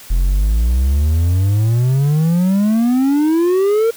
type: exponential sweep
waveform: triangle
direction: up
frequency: 41.19 to 466.2 Hz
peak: -9 dBFS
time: 0.1-3.91 s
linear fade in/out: 10 ms
effects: white hiss -38 dBFS RMS until 3.96 s